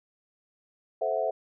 sine chord, F# half-diminished seventh, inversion first, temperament equal with one note detuned, 436.2 / 523.3 / 659.3 / 740 Hz, A4 / C5 / E5 / F#5, -15 / 0 / 0 / 0 cents, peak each -33 / -31 / -28 / -33 dBFS, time 1.01-1.31 s, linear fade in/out 10 ms, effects none

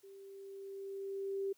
sine tone with level ramp, 392 Hz, G4, in tune, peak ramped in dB -52 to -33 dBFS, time 0.03-1.53 s, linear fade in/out 10 ms, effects white hiss -71 dBFS RMS until 1.57 s + high-pass 80 Hz 12 dB/octave

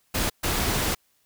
pink noise bursts at uneven times, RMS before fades -25 dBFS, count 2, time 0.14-0.3 / 0.43-0.95 s, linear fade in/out 10 ms, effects white hiss -67 dBFS RMS until 1.25 s

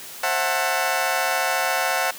20% pulse chord, F# half-diminished seventh, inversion second, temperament just, 532.8 / 666 / 740 / 888 Hz, C5 / E5 / F#5 / A5, +31 / +18 / 0 / +16 cents, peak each -23 / -22 / -19 / -23 dBFS, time 0.23-2.11 s, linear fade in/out 5 ms, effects white hiss -38 dBFS RMS until 2.18 s + high-pass 150 Hz 12 dB/octave

